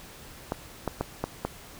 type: clicks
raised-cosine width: 1 ms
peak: -13 dBFS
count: 5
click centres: 0.521 / 0.877 / 1.01 / 1.24 / 1.45 s
effects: pink hiss -47 dBFS RMS until 1.79 s